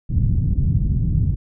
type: low-pass noise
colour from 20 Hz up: white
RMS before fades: -18 dBFS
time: 0.09-1.36 s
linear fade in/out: 20 ms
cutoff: 150 Hz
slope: 24 dB/octave
effects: none